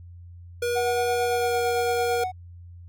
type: tone with pitch glide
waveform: square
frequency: 480.1 to 474.9 Hz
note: B4 to A#4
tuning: -49 to +32 cents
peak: -24 dBFS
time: 0.62-2.24 s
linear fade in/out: 5 ms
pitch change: -19 cents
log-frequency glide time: 1.24-1.59 s
type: tone with tremolo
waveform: triangle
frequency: 740 Hz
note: F#5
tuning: in tune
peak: -22 dBFS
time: 0.75-2.32 s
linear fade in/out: 20 ms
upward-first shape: sine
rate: 8.9 Hz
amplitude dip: 50%
effects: added 87 Hz sine -41 dBFS peak until 2.88 s